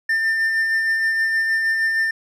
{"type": "tone with tremolo", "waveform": "triangle", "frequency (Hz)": 1796, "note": "A6", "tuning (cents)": 35, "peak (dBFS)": -14, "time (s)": [0.09, 2.11], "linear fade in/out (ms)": 5, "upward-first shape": "sine", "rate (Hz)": 6.4, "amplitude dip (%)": 30, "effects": ["resampled to 32000 Hz"]}